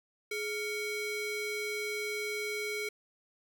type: ring-modulated tone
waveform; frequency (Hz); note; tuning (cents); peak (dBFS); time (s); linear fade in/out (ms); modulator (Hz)
square; 910; A#5; -42; -31; 0.31-2.89; 5; 1330
effects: none